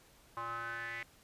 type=tone with band-pass filter sweep; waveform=square; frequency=116.54 Hz; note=A#2; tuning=in tune; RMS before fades=-41 dBFS; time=0.37-1.03 s; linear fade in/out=0 ms; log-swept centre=1100 to 2100 Hz; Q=6.1; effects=pink hiss -63 dBFS RMS until 1.23 s + resampled to 32000 Hz